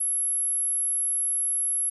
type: tone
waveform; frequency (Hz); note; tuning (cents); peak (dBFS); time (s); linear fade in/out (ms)
sine; 11175; F9; 0; -23; 0-1.9; 10
effects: none